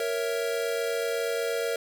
square chord, A# diminished, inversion none, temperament equal, 466.2 / 554.4 / 659.3 Hz, A#4 / C#5 / E5, 0 / 0 / 0 cents, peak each -29 / -34 / -35 dBFS, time 0-1.76 s, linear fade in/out 2 ms, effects none

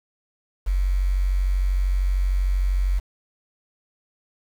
sine tone with quantisation, 46.49 Hz, F#1, 9 cents sharp, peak -18 dBFS, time 0.66-3 s, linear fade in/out 20 ms, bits 7, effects none

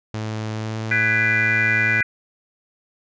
sawtooth tone with pitch glide, 108.9 to 110.61 Hz, A2 to A2, -17 to +10 cents, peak -21 dBFS, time 0.14-2.01 s, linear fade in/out 0 ms, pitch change +27 cents, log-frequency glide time 0.51-0.78 s
sine chord, G# half-diminished seventh, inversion third, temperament just, 1495.1 / 1661.2 / 1993.5 / 2392 Hz, F#6 / G#6 / B6 / D7, +18 / 0 / +16 / +31 cents, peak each -22 / -24 / -20 / -23 dBFS, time 0.91-2.03 s, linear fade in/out 5 ms
effects resampled to 16000 Hz

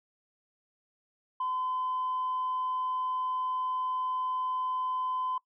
sine tone, 1020 Hz, C6, 44 cents flat, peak -28 dBFS, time 1.4-5.38 s, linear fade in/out 5 ms, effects noise-tail reverb RT60 0.1 s tail -21 dB re dry + tanh soft clip ceiling -25 dBFS

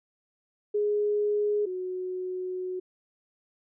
sine tone pair in turn, 416 / 367.8 Hz, G#4 / F#4, +3 / -10 cents, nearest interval major second, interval 213 cents, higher first, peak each -23 / -30 dBFS, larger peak first, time 0.74-1.66 / 1.66-2.8 s, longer second, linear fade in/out 10 ms, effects none

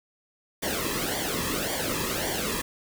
pink noise with flanger, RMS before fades -29 dBFS, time 0.62-2.62 s, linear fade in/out 10 ms, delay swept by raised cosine 0.76 to 1.39 ms, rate 1.8 Hz, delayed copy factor -0.75, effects none

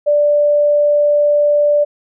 sine tone, 587.3 Hz, D5, in tune, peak -9 dBFS, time 0.06-1.85 s, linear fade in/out 20 ms, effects none

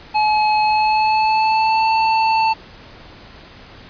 square tone with pitch glide, 853 to 888.7 Hz, G#5 to A5, +46 to +17 cents, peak -14 dBFS, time 0.14-2.54 s, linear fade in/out 20 ms, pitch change +71 cents, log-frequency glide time 0.62-1.89 s, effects pink hiss -41 dBFS RMS until 3.89 s + resampled to 11025 Hz

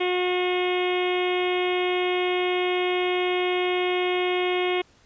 harmonic tone, 361.6 Hz, F#4, 40 cents flat, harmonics 1 / 2 / 3 / 4 / 5 / 6 / 7 / 8 / 9 / 10, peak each -23 / -30 / -35 / -41 / -40 / -31 / -35 / -36 / -36 / -43 dBFS, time 0-4.82 s, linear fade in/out 10 ms, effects pink hiss -58 dBFS RMS until 5.05 s + resampled to 16000 Hz

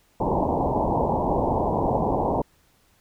white low-pass noise, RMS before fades -23 dBFS, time 0.2-2.42 s, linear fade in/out 5 ms, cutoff 980 Hz, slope 96 dB/octave, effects pink hiss -62 dBFS RMS until 3 s

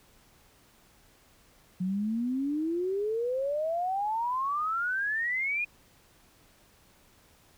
sine exponential sweep, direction up, 179 to 2480 Hz, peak -27 dBFS, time 1.8-5.65 s, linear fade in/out 10 ms, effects pink hiss -61 dBFS RMS until 7.57 s

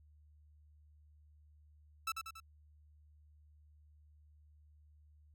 sawtooth tone with echo, 1318.5 Hz, E6, in tune, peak -31 dBFS, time 2.07-2.12 s, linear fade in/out 5 ms, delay 94 ms, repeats 3, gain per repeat -5 dB, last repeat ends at 2.402 s, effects added 75 Hz sine -61 dBFS peak until 5.34 s

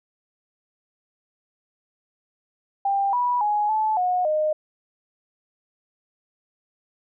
sine tone with pitch steps, 793 / 978 / 835 / 867 / 726 / 615 Hz, G5 / B5 / G#5 / A5 / F#5 / D#5, +20 / -17 / +9 / -26 / -33 / -20 cents, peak -19 dBFS, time 2.85-4.53 s, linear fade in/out 5 ms, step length 280 ms, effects none

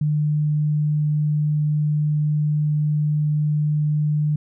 sine tone, 150.3 Hz, D3, 40 cents sharp, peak -17 dBFS, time 0.01-4.36 s, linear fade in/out 5 ms, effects none

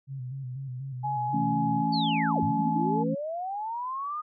sine tone with vibrato, 130.81 Hz, C3, in tune, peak -33 dBFS, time 0.07-1.85 s, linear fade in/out 50 ms, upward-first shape square, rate 4.1 Hz, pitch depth 67 cents each way
sine tone with pitch glide, 840 to 854.2 Hz, G#5 to G#5, +19 to +48 cents, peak -27 dBFS, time 1.03-3.04 s, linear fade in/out 20 ms, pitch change +29 cents, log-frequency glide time 1.75-2.18 s
sine chord, A major, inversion second, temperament equal, 164.81 / 220 / 277.2 Hz, E3 / A3 / C#4, 0 / 0 / 0 cents, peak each -30 dBFS, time 1.33-3.15 s, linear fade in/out 10 ms
sine linear two-way sweep, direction down then up, 4600 to 87.31 to 1240 Hz, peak -30 dBFS, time 1.92-4.22 s, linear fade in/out 20 ms, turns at 2.43 s
effects none

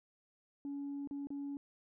sine tone with dropouts, 282.2 Hz, C#4, 31 cents sharp, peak -37 dBFS, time 0.65-1.57 s, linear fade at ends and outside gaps 1 ms, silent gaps 1.074-1.11 / 1.271-1.304 s, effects tanh soft clip ceiling -36 dBFS

